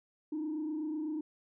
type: tone with frequency modulation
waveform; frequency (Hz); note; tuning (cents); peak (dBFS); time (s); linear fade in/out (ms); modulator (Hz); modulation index
sine; 308.2; D#4; -16; -32; 0.32-1.21; 5; 28; 0.56
effects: tanh soft clip ceiling -30 dBFS